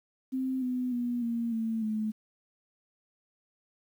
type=tone with pitch steps; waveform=sine; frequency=260.9 / 251.3 / 242 / 233.1 / 224.5 / 216.2 Hz; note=C4 / B3 / B3 / A#3 / A3 / A3; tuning=-5 / +30 / -35 / 0 / +35 / -30 cents; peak=-28 dBFS; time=0.32-2.12 s; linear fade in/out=20 ms; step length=300 ms; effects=10-bit